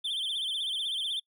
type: tone with vibrato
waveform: triangle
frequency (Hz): 3320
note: G#7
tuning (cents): -1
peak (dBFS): -28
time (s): 0.04-1.2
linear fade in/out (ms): 10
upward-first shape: sine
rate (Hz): 16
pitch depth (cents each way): 140
effects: noise-tail reverb RT60 0.1 s tail -25 dB re dry